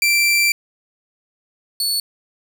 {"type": "tone pair in turn", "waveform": "sawtooth", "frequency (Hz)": [2349, 4434], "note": ["D7", "C#8"], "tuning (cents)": [0, 0], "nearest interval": "major seventh", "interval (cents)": 1100, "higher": "second", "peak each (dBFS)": [-10, -15], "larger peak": "first", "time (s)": [[0.02, 0.52], [1.8, 2]], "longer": "first", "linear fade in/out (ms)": 2, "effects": []}